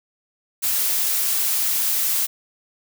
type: noise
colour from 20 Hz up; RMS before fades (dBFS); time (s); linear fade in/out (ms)
blue; -21; 0.62-2.27; 20
effects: none